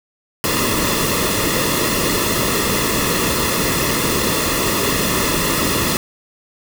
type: noise with comb filter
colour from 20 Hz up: pink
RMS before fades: -18 dBFS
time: 0.44-5.97 s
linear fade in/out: 0 ms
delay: 1.3 ms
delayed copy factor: -0.7
effects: none